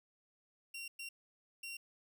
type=tone bursts at uneven times; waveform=sawtooth; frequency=2749 Hz; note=F7; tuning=28 cents flat; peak=-40 dBFS; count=3; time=0.74-0.88 / 0.99-1.09 / 1.63-1.77 s; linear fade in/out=5 ms; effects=none